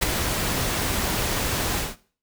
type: noise with ADSR envelope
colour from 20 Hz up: pink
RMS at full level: -18 dBFS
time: 0.01-1.96 s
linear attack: 18 ms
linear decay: 11 ms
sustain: -7 dB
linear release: 180 ms
effects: noise-tail reverb RT60 0.4 s tail -17 dB re dry